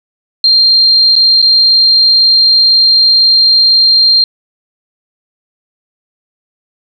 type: tone with dropouts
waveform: sine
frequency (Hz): 4186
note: C8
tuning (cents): 0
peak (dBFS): -4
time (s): 0.44-4.24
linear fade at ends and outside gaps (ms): 2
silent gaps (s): 1.155-1.162 / 1.418-1.425
effects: none